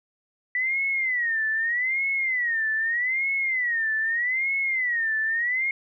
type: tone with vibrato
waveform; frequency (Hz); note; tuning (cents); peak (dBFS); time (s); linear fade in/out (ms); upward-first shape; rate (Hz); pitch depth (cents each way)
sine; 1959; B6; -15; -22; 0.55-5.71; 2; sine; 0.81; 190
effects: none